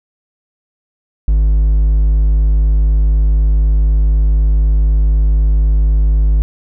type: tone with hard clipping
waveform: triangle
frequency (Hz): 52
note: G#1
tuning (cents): +3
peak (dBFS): -9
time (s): 1.28-6.42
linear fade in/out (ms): 0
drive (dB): 6
effects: none